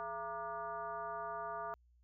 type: tone with frequency modulation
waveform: sine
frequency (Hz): 933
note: A#5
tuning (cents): +1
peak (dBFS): -39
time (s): 0-1.74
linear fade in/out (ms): 0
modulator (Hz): 255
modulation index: 1.6
effects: added 60 Hz sine -65 dBFS peak until 2.03 s